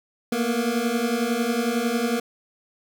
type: beating tone pair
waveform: 25% pulse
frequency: 228.7 / 239.7 Hz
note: A#3 / A#3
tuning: -33 / +48 cents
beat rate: 11 Hz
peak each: -22 / -20 dBFS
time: 0.32-2.2 s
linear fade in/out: 5 ms
effects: none